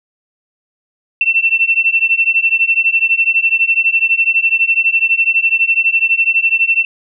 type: beating tone pair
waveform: sine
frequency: 2686 / 2698 Hz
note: E7 / E7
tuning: +32 / +40 cents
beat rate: 12 Hz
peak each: -13 dBFS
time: 1.21-6.85 s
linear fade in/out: 2 ms
effects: none